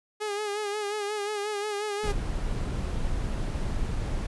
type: tone with vibrato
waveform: sawtooth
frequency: 415.3 Hz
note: G#4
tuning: in tune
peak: -25 dBFS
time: 0.2-2.13 s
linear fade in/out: 20 ms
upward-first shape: sine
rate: 5.6 Hz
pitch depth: 52 cents each way
type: noise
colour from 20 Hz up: brown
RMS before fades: -29 dBFS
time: 2.03-4.27 s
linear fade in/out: 10 ms
effects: resampled to 24000 Hz